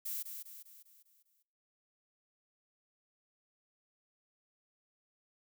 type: noise with echo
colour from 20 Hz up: violet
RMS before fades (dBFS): -39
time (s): 0.05-0.23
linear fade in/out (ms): 10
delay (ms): 200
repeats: 6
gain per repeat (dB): -6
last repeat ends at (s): 1.43
effects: noise-tail reverb RT60 0.7 s tail -23 dB re dry